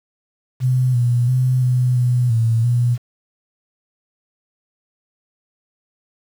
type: tone with pitch steps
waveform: sine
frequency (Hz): 127.4 / 121 / 127.7 / 125.5 / 123.4 / 114.1 / 121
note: C3 / B2 / C3 / B2 / B2 / A#2 / B2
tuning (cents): -46 / -35 / -42 / +28 / -1 / -37 / -35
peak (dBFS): -13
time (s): 0.6-2.98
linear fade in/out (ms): 50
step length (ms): 340
effects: 7-bit